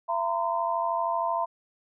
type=tone cluster; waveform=sine; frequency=676 / 930 / 1023 Hz; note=E5 / A#5 / C6; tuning=+43 / -4 / -39 cents; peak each=-29 dBFS; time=0.08-1.46 s; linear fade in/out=20 ms; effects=none